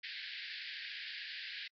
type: band-pass noise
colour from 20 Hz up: pink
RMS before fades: -45 dBFS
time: 0.03-1.68 s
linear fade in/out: 10 ms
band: 1600 to 4900 Hz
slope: 96 dB/octave
effects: AAC 64 kbps